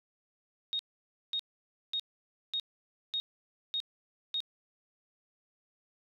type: tone bursts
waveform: sine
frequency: 3729 Hz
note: A#7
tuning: in tune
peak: -30 dBFS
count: 7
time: 0.73-4.404 s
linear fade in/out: 0 ms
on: 62 ms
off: 540 ms
effects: none